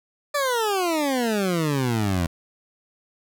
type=exponential sweep; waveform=20% pulse; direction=down; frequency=593 to 82.3 Hz; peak=-16 dBFS; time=0.34-2.27 s; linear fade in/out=10 ms; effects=none